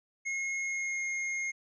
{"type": "tone with pitch glide", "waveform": "square", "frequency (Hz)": [2159, 2140], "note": ["C#7", "C7"], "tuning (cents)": [-46, 38], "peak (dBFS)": -32, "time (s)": [0.25, 1.52], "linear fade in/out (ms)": 20, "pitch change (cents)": -16, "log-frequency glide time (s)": [0.62, 1.03], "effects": ["resampled to 16000 Hz"]}